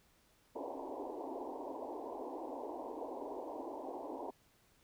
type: band-pass noise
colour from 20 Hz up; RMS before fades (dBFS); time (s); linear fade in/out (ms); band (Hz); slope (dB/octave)
pink; -44; 0.55-4.31; 10; 260 to 1000; 96
effects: pink hiss -70 dBFS RMS until 4.83 s